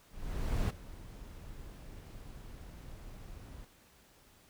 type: noise with ADSR envelope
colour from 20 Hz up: brown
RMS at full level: -30 dBFS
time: 0.09-3.65 s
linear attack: 610 ms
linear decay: 9 ms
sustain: -18 dB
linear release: 3 ms
effects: pink hiss -63 dBFS RMS until 4.49 s